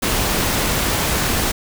pink noise, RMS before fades -19 dBFS, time 0.02-1.52 s, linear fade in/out 10 ms, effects none

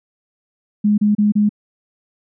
sine tone bursts, 208.5 Hz, G#3, 7 cents sharp, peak -11 dBFS, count 4, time 0.84-1.493 s, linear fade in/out 10 ms, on 140 ms, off 31 ms, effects none

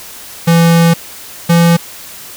square tone pair in turn, 167.7 / 169.45 Hz, E3 / E3, +30 / +48 cents, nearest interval unison, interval 18 cents, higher second, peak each -6 dBFS, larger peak neither, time 0.47-0.94 / 1.49-1.77 s, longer first, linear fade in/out 10 ms, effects white hiss -31 dBFS RMS until 2.36 s

